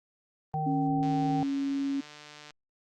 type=harmonic tone; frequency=154.7 Hz; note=D#3; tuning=10 cents flat; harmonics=1 / 3 / 5; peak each=-31 / -42 / -30 dBFS; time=0.54-1.43 s; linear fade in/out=0 ms
type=tone; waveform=sine; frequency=276.3 Hz; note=C#4; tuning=6 cents flat; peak=-27 dBFS; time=0.66-2.01 s; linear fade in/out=10 ms
type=click train; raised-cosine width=0.2 ms; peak=-30 dBFS; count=221; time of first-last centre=1.03-2.507 s; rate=149 Hz
effects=Opus 32 kbps